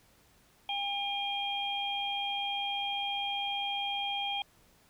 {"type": "harmonic tone", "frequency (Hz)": 805, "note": "G5", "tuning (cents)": 46, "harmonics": [1, 3, 4], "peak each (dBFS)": [-35, -39, -34], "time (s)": [0.69, 4.42], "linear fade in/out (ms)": 2, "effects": ["pink hiss -64 dBFS RMS until 4.89 s"]}